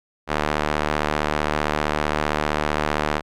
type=tone with band-pass filter; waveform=sawtooth; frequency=75.4 Hz; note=D2; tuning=46 cents sharp; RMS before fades=-23 dBFS; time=0.27-3.22 s; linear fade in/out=50 ms; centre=1200 Hz; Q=0.64; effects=none